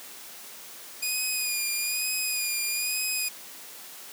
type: tone with vibrato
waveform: 10% pulse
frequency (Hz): 2462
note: D#7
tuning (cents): -19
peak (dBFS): -18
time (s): 1.02-3.29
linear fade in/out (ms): 10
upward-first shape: sine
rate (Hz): 1.1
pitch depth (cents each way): 40
effects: white hiss -44 dBFS RMS until 4.12 s + high-pass 200 Hz 12 dB/octave